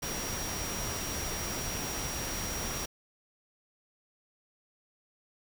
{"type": "tone in noise", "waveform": "sine", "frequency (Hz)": 5680, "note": "F8", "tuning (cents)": 28, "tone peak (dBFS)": -39, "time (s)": [0.02, 2.86], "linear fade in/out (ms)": 10, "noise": "pink", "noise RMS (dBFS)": -36, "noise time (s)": [0.02, 2.86], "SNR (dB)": -6, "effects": []}